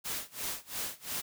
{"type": "noise with tremolo", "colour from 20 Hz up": "white", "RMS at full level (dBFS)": -35, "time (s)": [0.04, 1.22], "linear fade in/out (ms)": 20, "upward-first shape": "sine", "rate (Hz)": 2.9, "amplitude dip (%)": 95, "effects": []}